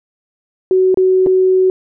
sine tone with dropouts, 373.8 Hz, F#4, 18 cents sharp, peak -8 dBFS, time 0.71-1.7 s, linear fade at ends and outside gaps 1 ms, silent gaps 0.944-0.973 / 1.263-1.269 s, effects none

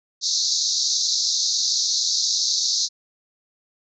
pink band-pass noise, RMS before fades -22 dBFS, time 0.21-2.89 s, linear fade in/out 50 ms, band 3900 to 6600 Hz, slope 96 dB/octave, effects none

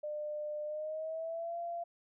sine tone with pitch glide, 600 to 685.2 Hz, D5 to F5, +37 to -33 cents, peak -36 dBFS, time 0.03-1.84 s, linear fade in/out 10 ms, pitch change +230 cents, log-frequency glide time 0.65-1.58 s, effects none

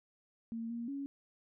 sine tone with pitch steps, 228.5 / 234.5 / 278.5 Hz, A#3 / A#3 / C#4, -34 / +11 / +8 cents, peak -37 dBFS, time 0.52-1.06 s, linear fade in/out 0 ms, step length 180 ms, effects none

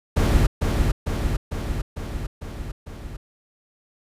brown noise with echo, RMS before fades -17 dBFS, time 0.16-0.47 s, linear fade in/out 10 ms, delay 450 ms, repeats 6, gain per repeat -3 dB, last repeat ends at 3.17 s, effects resampled to 32000 Hz

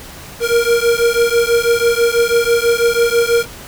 square beating tone pair, 466.2 / 472.3 Hz, A#4 / A#4, 0 / +23 cents, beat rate 6.1 Hz, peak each -15 dBFS, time 0.4-3.46 s, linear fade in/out 50 ms, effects pink hiss -34 dBFS RMS until 3.67 s

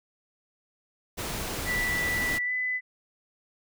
pink noise, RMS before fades -33 dBFS, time 1.17-2.39 s, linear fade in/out 20 ms
sine tone with pitch glide, 1968 to 2005 Hz, B6 to B6, -7 to +26 cents, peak -26 dBFS, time 1.65-2.81 s, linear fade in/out 50 ms, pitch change +33 cents, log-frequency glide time 2.44-2.52 s
effects none

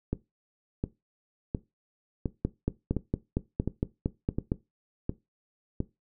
two click trains, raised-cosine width 3 ms, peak -13 / -15 dBFS, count 10 / 9, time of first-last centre 2.45-4.519 / 0.13-5.804 s, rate 4.35 / 1.41 Hz, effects noise-tail reverb RT60 0.2 s tail -17 dB re dry

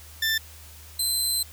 20% pulse tone pair in turn, 1776 / 4085 Hz, A6 / C8, +16 / -42 cents, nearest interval octave + major second, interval 1442 cents, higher second, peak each -17 dBFS, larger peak neither, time 0.22-0.38 / 0.99-1.43 s, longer second, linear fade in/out 5 ms, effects added 77 Hz sine -46 dBFS peak until 1.52 s + white hiss -48 dBFS RMS until 1.52 s

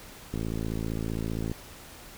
click train, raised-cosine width 3 ms, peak -19 dBFS, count 66, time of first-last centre 0.34-1.515 s, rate 55.3 Hz, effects pink hiss -47 dBFS RMS until 2.17 s

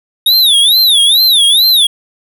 square tone with vibrato, 3676 Hz, A#7, 25 cents flat, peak -6 dBFS, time 0.26-1.87 s, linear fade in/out 5 ms, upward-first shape sine, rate 2.3 Hz, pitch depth 210 cents each way, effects none

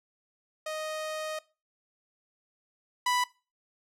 sawtooth tone pair in turn, 622.3 / 989.2 Hz, D#5 / B5, 0 / +3 cents, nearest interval minor sixth, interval 803 cents, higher second, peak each -29 / -21 dBFS, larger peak second, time 0.66-1.39 / 3.06-3.24 s, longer first, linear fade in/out 5 ms, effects noise-tail reverb RT60 0.3 s tail -20 dB re dry + low-pass 11000 Hz 12 dB/octave

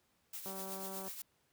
blue noise with tremolo, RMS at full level -43 dBFS, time 0.33-1.22 s, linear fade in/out 5 ms, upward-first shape triangle, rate 8.2 Hz, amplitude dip 60%
click train, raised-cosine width 1 ms, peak -34 dBFS, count 120, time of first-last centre 0.46-1.08 s, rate 192 Hz
effects pink hiss -75 dBFS RMS until 1.52 s + high-pass 80 Hz 12 dB/octave

